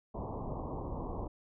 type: low-pass noise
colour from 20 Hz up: pink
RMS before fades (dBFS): -39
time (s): 0.14-1.28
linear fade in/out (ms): 10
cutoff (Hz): 1100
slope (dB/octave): 96
effects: none